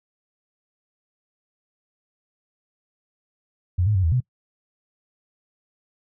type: tone with pitch steps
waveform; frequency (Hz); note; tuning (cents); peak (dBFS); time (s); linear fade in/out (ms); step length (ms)
sine; 89.4 / 105.9 / 94.1 / 81.4 / 126; F2 / G#2 / F#2 / E2 / B2; +41 / +34 / +30 / -21 / +35; -17; 3.78-4.205; 10; 85
effects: noise-tail reverb RT60 0.1 s tail -23 dB re dry